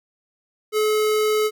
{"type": "tone", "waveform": "square", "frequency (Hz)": 428.6, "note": "A4", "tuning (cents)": -45, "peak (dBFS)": -18, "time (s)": [0.72, 1.51], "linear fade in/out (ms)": 50, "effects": []}